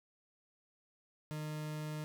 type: tone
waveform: 40% pulse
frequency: 152.8 Hz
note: D#3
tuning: 31 cents flat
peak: -38 dBFS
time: 1.31-2.04 s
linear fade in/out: 0 ms
effects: none